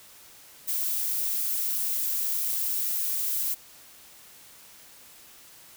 violet noise, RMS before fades -28 dBFS, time 0.67-3.55 s, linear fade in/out 20 ms, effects white hiss -51 dBFS RMS until 5.76 s

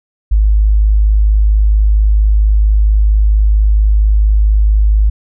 sine tone, 52.2 Hz, G#1, 10 cents sharp, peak -6 dBFS, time 0.31-5.1 s, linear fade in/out 10 ms, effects none

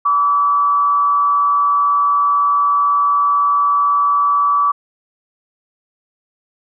sine tone with frequency modulation, 1149 Hz, D6, 38 cents flat, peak -11 dBFS, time 0.05-4.72 s, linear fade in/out 10 ms, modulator 156 Hz, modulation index 0.32, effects none

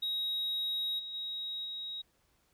sine tone with level steps, 3800 Hz, A#7, 33 cents sharp, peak -29 / -39 / -35 / -37 dBFS, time 0.02-2.02 s, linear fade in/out 10 ms, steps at 0.98 / 1.13 / 1.64 s, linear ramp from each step 20 ms, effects tanh soft clip ceiling -30 dBFS + pink hiss -72 dBFS RMS until 2.53 s

